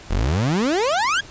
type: exponential sweep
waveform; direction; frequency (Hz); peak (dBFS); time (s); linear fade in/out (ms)
30% pulse; up; 38.47 to 1696; -15; 0.1-1.21; 10
effects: pink hiss -42 dBFS RMS until 1.3 s + resampled to 16000 Hz